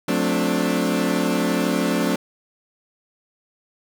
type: chord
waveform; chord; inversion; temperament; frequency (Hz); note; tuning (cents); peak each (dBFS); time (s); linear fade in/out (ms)
30% pulse; D dominant seventh; first; equal with one note detuned; 180.25 / 220 / 261.6 / 293.7; F#3 / A3 / C4 / D4; -45 / 0 / 0 / 0; -22; 0.08-2.16; 5
effects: none